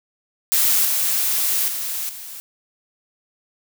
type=noise with level steps; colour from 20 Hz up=blue; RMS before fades=-17 / -20 / -26 / -35 dBFS; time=0.52-2.4 s; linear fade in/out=0 ms; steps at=0.85 / 1.68 / 2.09 s; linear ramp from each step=2 ms; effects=none